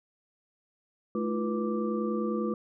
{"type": "tone cluster", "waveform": "sine", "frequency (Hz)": [216.5, 318.9, 348.9, 487.1, 1173], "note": ["A3", "D#4", "F4", "B4", "D6"], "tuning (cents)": [-28, 43, -2, -24, -2], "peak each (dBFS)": [-30, -39, -33, -34, -39], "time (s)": [1.15, 2.54], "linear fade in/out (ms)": 2, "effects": []}